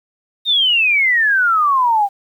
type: exponential sweep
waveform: sine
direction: down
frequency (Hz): 3729 to 780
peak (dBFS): -11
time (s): 0.45-2.09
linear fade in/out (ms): 50
effects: 8-bit